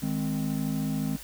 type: chord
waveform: triangle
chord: Ab major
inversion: second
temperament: equal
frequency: 155.56 / 207.7 / 261.6 Hz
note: Eb3 / Ab3 / C4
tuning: 0 / 0 / 0 cents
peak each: -29 dBFS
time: 0.02-1.17 s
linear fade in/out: 10 ms
effects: added 50 Hz sine -48 dBFS peak until 1.23 s + white hiss -45 dBFS RMS until 1.23 s